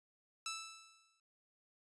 10% pulse tone with exponential decay, 1318.5 Hz, E6, in tune, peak -30 dBFS, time 0.46-1.2 s, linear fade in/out 2 ms, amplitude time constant 160 ms, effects resampled to 22050 Hz

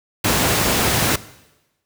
pink noise, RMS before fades -17 dBFS, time 0.24-1.16 s, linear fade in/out 5 ms, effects noise-tail reverb RT60 1.0 s tail -18 dB re dry + high-pass 80 Hz 12 dB/octave

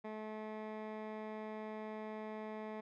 15% pulse tone with low-pass filter, 216 Hz, A3, 32 cents flat, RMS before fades -45 dBFS, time 0.04-2.81 s, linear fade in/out 10 ms, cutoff 1800 Hz, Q 0.97, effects none

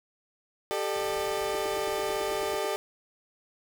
30% pulse chord, G suspended second, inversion none, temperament equal with one note detuned, 392 / 440 / 601.8 Hz, G4 / A4 / D5, 0 / 0 / +42 cents, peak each -30 dBFS, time 0.71-2.76 s, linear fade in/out 0 ms
pink noise, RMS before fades -48 dBFS, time 0.92-2.6 s, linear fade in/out 50 ms
sine tone bursts, 335.8 Hz, E4, 32 cents sharp, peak -37 dBFS, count 11, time 1.54-2.662 s, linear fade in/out 5 ms, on 22 ms, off 88 ms
effects none

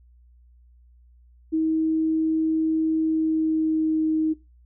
sine tone with pitch glide, 318.4 to 314.6 Hz, D#4 to D#4, +40 to +19 cents, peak -19 dBFS, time 1.52-4.34 s, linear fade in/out 20 ms, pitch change -21 cents, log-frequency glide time 2.98-4.06 s, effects noise-tail reverb RT60 0.2 s tail -17 dB re dry + added 60 Hz sine -51 dBFS peak until 4.65 s

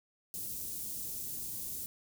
white band-stop noise, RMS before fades -40 dBFS, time 0.34-1.86 s, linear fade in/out 0 ms, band 280 to 7800 Hz, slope 12 dB/octave, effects none

